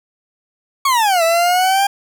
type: exponential two-way sweep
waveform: 40% pulse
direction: down then up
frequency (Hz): 1132 to 653 to 804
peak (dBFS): -11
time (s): 0.85-1.87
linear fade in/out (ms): 5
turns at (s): 1.23
effects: none